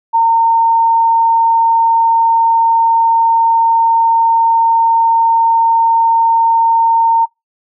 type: tone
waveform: sine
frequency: 914 Hz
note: A#5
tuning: 34 cents flat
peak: -7 dBFS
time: 0.13-7.26 s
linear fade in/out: 20 ms
effects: noise-tail reverb RT60 0.2 s tail -26 dB re dry

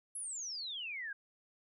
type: exponential sweep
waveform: sine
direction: down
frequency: 11010 to 1571 Hz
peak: -39 dBFS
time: 0.15-1.13 s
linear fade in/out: 5 ms
effects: none

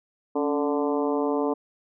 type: harmonic tone with a mistuned harmonic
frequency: 146.8 Hz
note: D3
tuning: in tune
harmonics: 2 / 3 / 4 / 5 / 6 / 7 / 8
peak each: -26 / -26 / -31 / -34 / -34 / -34 / -42 dBFS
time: 0.35-1.54 s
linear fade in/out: 10 ms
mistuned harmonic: 2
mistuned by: -69 cents
effects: none

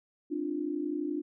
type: tone cluster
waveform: sine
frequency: 266.1 / 297.9 / 349.6 Hz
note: C4 / D4 / F4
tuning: +29 / +25 / +2 cents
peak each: -39 / -32 / -36 dBFS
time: 0.3-1.22 s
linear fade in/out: 20 ms
effects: none

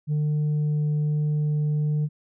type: tone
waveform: sine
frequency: 150.1 Hz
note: D3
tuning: 38 cents sharp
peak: -18 dBFS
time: 0.07-2.09 s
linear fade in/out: 50 ms
effects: tanh soft clip ceiling -20 dBFS

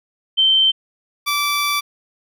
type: tone pair in turn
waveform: sine / 15% pulse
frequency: 3109 / 1161.9 Hz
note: G7 / D6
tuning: -15 / -19 cents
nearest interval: octave + perfect fourth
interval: 1704 cents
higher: first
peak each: -11 dBFS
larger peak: neither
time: 0.37-0.72 / 1.26-1.81 s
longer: second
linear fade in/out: 20 ms
effects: none

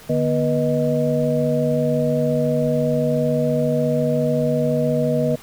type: tone cluster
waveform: sine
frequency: 148.8 / 243 / 485.9 / 624 Hz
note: D3 / B3 / B4 / D#5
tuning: +23 / -28 / -28 / +5 cents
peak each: -22 dBFS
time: 0.09-5.36 s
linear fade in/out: 10 ms
effects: pink hiss -43 dBFS RMS until 5.42 s

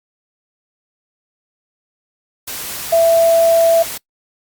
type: tone in noise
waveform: sine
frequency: 665 Hz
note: E5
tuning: 15 cents sharp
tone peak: -8 dBFS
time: 2.92-3.83 s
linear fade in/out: 10 ms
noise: white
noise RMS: -26 dBFS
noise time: 2.47-3.98 s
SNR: +15 dB
effects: noise-tail reverb RT60 0.1 s tail -23 dB re dry + Opus 48 kbps

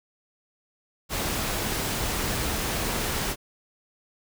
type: noise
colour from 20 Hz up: pink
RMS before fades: -28 dBFS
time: 1.09-3.36 s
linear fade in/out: 50 ms
effects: none

